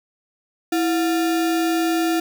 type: tone with sample-and-hold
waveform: sine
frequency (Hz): 329.6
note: E4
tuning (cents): 0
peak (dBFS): -17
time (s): 0.72-2.2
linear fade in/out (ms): 5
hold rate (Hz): 1050
effects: none